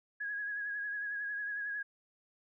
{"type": "tone with vibrato", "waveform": "sine", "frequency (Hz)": 1661.2, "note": "G#6", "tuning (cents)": 0, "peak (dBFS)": -35, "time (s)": [0.2, 1.83], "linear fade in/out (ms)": 10, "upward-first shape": "triangle", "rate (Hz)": 11, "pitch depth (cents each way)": 45, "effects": []}